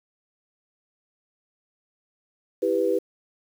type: chord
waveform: sine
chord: E minor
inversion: none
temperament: just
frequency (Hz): 329.6 / 395.6 / 494.4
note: E4 / G4 / B4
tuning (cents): 0 / +16 / +2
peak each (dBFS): -27 / -24 / -23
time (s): 2.62-2.99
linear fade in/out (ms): 10
effects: 8-bit